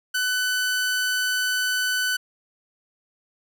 sawtooth tone, 1500 Hz, F#6, 23 cents sharp, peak -18 dBFS, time 0.14-2.17 s, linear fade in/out 10 ms, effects none

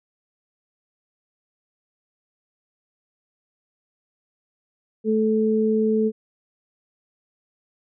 sine tone pair together, 217.9 / 435.8 Hz, A3 / A4, -17 / -17 cents, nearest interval octave, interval 1200 cents, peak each -20 dBFS, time 5.04-6.12 s, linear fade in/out 50 ms, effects none

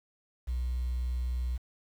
sine tone, 61.74 Hz, B1, in tune, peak -27 dBFS, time 0.47-1.58 s, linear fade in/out 20 ms, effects tanh soft clip ceiling -27 dBFS + 9-bit

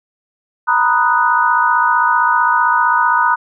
sine chord, B major seventh, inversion third, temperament equal, 932.3 / 987.8 / 1244.5 / 1480 Hz, A#5 / B5 / D#6 / F#6, 0 / 0 / 0 / 0 cents, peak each -16 dBFS, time 0.67-3.36 s, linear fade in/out 20 ms, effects none

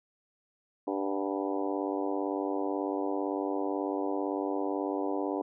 harmonic tone with a mistuned harmonic, 98 Hz, G2, in tune, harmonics 3 / 4 / 5 / 6 / 7 / 8 / 9 / 10, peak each -33 / -35 / -37 / -39 / -40 / -41 / -42 / -43 dBFS, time 0.87-5.42 s, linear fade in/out 5 ms, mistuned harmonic 7, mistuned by +52 cents, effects none

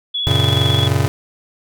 sine tone with vibrato, 3382 Hz, G#7, 31 cents sharp, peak -18 dBFS, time 0.14-0.88 s, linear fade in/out 10 ms, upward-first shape sine, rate 16 Hz, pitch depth 21 cents each way
square chord, F# major, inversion none, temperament just, 92.5 / 115.62 / 138.75 Hz, F#2 / A#2 / C#3, 0 / -14 / +2 cents, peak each -19 dBFS, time 0.27-1.08 s, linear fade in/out 0 ms
effects none

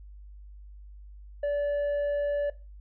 sine tone with tanh clipping, 578 Hz, D5, 28 cents flat, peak -26 dBFS, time 1.43-2.5 s, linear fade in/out 5 ms, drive 4 dB, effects noise-tail reverb RT60 0.3 s tail -18 dB re dry + added 50 Hz sine -44 dBFS peak until 2.8 s

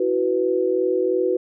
sine chord, E suspended second, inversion none, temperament equal with one note detuned, 329.6 / 372.4 / 493.9 Hz, E4 / F#4 / B4, 0 / +11 / 0 cents, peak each -26 / -20 / -22 dBFS, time 0-1.37 s, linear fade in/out 5 ms, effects none

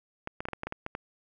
clicks, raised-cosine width 0.5 ms, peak -19 dBFS, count 10, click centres 0.274 / 0.405 / 0.454 / 0.486 / 0.533 / 0.634 / 0.67 / 0.724 / 0.864 / 0.951 s, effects none

